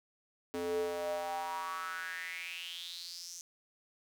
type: tone with high-pass filter sweep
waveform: square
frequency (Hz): 86.8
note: F2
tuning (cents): -10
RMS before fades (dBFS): -39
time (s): 0.54-3.41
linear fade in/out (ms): 0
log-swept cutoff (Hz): 340 to 6300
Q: 6.3
effects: none